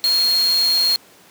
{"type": "tone in noise", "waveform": "sine", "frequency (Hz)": 4258, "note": "C8", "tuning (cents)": 30, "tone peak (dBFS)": -14, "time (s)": [0.04, 0.96], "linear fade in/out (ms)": 0, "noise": "white", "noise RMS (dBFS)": -28, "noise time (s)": [0.04, 0.96], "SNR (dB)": 11, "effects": ["pink hiss -48 dBFS RMS until 1.3 s", "high-pass 200 Hz 12 dB/octave"]}